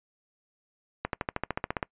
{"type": "accelerating click train", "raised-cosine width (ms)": 0.5, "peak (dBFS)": -13, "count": 12, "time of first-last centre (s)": [1.05, 1.828], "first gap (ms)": 82, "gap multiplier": 0.97, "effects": ["noise-tail reverb RT60 0.1 s tail -24 dB re dry", "resampled to 8000 Hz"]}